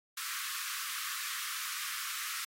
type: high-pass noise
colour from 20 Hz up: pink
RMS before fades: -39 dBFS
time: 0.17-2.45 s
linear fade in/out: 5 ms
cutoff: 1100 Hz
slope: 96 dB/octave
effects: AAC 48 kbps